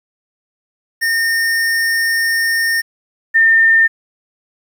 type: tone pair in turn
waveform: square / sine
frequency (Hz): 1826 / 1809.2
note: A#6 / A6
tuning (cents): -36 / +48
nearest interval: unison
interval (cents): 16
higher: first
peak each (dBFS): -14 / -7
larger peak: second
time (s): 1.01-2.82 / 3.34-3.88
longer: first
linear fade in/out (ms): 20
effects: 8-bit